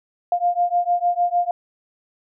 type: beating tone pair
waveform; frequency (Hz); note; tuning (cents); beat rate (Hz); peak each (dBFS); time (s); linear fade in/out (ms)
sine; 700 / 706.6; F5 / F5; +4 / +20; 6.6; -20; 0.32-1.51; 2
effects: none